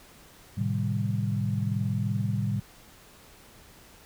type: chord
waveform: sine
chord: A half-diminished seventh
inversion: none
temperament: equal with one note detuned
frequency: 110 / 130.81 / 153.42 / 196 Hz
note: A2 / C3 / Eb3 / G3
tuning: 0 / 0 / -24 / 0 cents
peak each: -28 / -32 / -34 / -31 dBFS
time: 0.57-2.6 s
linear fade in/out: 10 ms
effects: pink hiss -53 dBFS RMS until 4.05 s